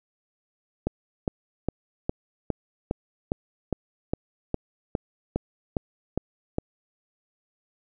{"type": "click train", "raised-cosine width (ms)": 2, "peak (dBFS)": -11, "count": 15, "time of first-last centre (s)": [0.87, 6.584], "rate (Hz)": 2.45, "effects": []}